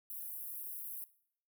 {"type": "high-pass noise", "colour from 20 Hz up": "pink", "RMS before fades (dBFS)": -44, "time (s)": [0.1, 1.04], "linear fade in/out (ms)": 0, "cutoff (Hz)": 11000, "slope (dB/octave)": 48, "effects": ["noise-tail reverb RT60 0.6 s tail -18 dB re dry"]}